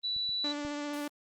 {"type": "tone", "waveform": "sine", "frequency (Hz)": 3951, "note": "B7", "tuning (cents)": 0, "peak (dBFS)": -30, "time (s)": [0.03, 0.53], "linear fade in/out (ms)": 20}
{"type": "clicks", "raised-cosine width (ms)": 5, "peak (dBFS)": [-41, -42, -34], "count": 3, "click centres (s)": [0.164, 0.292, 0.65]}
{"type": "tone with vibrato", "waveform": "sawtooth", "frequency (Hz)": 292.1, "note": "D4", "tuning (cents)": -9, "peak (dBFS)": -30, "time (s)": [0.44, 1.08], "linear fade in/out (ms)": 5, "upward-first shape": "triangle", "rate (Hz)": 15, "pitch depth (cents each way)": 17}
{"effects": ["Opus 24 kbps"]}